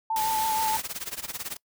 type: tone with vibrato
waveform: sine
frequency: 880 Hz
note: A5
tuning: in tune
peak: -24 dBFS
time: 0.1-0.77 s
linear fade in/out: 5 ms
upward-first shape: triangle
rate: 6.3 Hz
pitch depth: 32 cents each way
type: noise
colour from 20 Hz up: white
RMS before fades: -32 dBFS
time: 0.16-0.8 s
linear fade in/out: 2 ms
type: noise with tremolo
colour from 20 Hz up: white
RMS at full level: -32 dBFS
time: 0.62-1.57 s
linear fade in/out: 5 ms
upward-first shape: sine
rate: 18 Hz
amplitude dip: 90%
effects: noise-tail reverb RT60 0.1 s tail -25 dB re dry